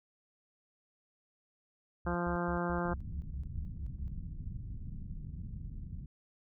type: tone bursts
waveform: sine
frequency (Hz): 68.8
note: C#2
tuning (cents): -12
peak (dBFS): -38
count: 10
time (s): 2.05-4.08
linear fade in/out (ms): 0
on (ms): 95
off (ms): 120
type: harmonic tone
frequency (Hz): 174.2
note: F3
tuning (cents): -4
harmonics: 1 / 2 / 3 / 4 / 5 / 6 / 7 / 8 / 9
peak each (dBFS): -35 / -38 / -40 / -41 / -42 / -43 / -43 / -44 / -45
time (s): 2.06-2.94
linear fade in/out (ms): 10
type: low-pass noise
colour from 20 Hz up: pink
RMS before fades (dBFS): -42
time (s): 2.85-6.06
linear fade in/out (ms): 2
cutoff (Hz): 180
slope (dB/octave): 24
effects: none